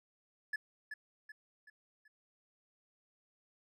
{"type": "tone with echo", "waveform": "triangle", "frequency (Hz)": 1719, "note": "A6", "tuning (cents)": -41, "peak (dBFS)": -32, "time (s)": [0.53, 0.56], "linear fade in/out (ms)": 5, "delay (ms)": 380, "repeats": 4, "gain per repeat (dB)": -7, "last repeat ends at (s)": 2.08, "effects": []}